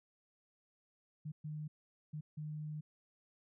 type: tone bursts at uneven times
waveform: sine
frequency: 152.2 Hz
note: D#3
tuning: 38 cents flat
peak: -40 dBFS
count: 4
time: 1.25-1.32 / 1.44-1.68 / 2.13-2.21 / 2.37-2.81 s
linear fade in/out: 10 ms
effects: none

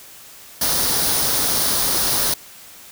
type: noise with comb filter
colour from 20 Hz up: white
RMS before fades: -19 dBFS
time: 0.61-2.34 s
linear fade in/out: 5 ms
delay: 0.2 ms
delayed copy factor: +0.5
effects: white hiss -42 dBFS RMS until 2.91 s

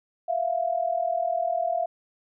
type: tone pair together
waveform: sine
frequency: 664 / 704 Hz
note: E5 / F5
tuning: +12 / +14 cents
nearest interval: minor second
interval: 102 cents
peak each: -26 dBFS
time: 0.28-1.86 s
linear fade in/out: 10 ms
effects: none

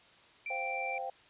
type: tone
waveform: sine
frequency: 2350 Hz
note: D7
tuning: 1 cent sharp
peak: -36 dBFS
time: 0.46-0.98 s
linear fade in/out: 2 ms
type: chord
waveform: sine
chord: C suspended fourth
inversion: none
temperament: equal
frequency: 523.3 / 698.5 / 784 Hz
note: C5 / F5 / G5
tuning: 0 / 0 / 0 cents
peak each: -41 / -41 / -38 dBFS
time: 0.5-1.1 s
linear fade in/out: 5 ms
effects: white hiss -60 dBFS RMS until 1.29 s + resampled to 8000 Hz

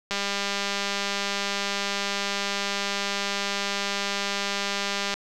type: click train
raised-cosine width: 0.2 ms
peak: -10 dBFS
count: 1007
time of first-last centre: 0.11-5.14 s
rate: 200 Hz
effects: none

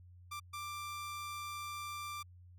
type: tone bursts at uneven times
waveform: sawtooth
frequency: 1181 Hz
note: D6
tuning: 9 cents sharp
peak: -37 dBFS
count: 2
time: 0.31-0.4 / 0.53-2.23 s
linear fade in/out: 10 ms
effects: added 89 Hz sine -54 dBFS peak until 2.58 s + MP3 64 kbps

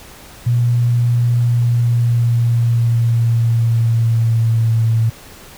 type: tone with pitch glide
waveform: sine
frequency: 120 to 113.26 Hz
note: B2 to A#2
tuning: -49 to -49 cents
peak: -11 dBFS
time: 0.46-5.1 s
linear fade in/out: 10 ms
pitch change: -100 cents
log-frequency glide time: 1.37-4.83 s
effects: pink hiss -39 dBFS RMS until 5.57 s

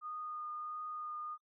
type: tone with vibrato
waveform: sine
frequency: 1227 Hz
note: D#6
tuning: 25 cents flat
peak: -40 dBFS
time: 0.01-1.38 s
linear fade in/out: 50 ms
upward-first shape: triangle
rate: 1.5 Hz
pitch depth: 13 cents each way
effects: noise-tail reverb RT60 0.1 s tail -23 dB re dry

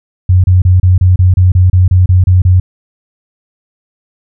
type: tone bursts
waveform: sine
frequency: 91.5 Hz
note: F#2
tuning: 19 cents flat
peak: -3 dBFS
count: 13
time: 0.29-2.6 s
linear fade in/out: 5 ms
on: 150 ms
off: 30 ms
effects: none

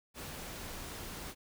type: noise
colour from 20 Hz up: pink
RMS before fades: -44 dBFS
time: 0.14-1.35 s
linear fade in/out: 50 ms
effects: none

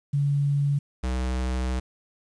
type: tone pair in turn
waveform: sine / square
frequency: 142.3 / 63.39 Hz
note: C#3 / B1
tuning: +46 / +46 cents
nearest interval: octave + major second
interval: 1400 cents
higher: first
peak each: -20 / -25 dBFS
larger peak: first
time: 0.13-0.79 / 1.03-1.8 s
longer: second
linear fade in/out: 10 ms
effects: resampled to 22050 Hz + 9-bit

